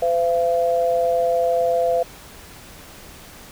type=tone pair together; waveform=sine; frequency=510 / 680.8 Hz; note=C5 / F5; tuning=-44 / -44 cents; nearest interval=perfect fourth; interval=500 cents; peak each=-19 dBFS; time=0.02-2.03 s; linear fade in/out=5 ms; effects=pink hiss -42 dBFS RMS until 3.51 s